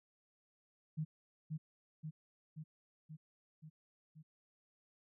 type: tone with echo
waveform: sine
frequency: 155.56 Hz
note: D#3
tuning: in tune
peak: -35 dBFS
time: 0.97-1.05 s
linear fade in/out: 20 ms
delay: 530 ms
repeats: 6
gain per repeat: -3 dB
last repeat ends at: 4.23 s
effects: none